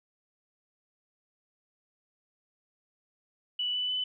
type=tone with pitch steps; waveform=sine; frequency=2960 / 2984 / 3008 Hz; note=F#7 / F#7 / F#7; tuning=0 / +14 / +28 cents; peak=-28 dBFS; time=3.59-4.04 s; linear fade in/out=5 ms; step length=150 ms; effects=none